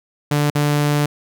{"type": "tone with dropouts", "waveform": "sawtooth", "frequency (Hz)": 146.83, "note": "D3", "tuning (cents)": 0, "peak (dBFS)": -11, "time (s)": [0.31, 1.06], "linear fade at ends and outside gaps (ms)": 5, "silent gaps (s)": [0.502, 0.551], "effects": []}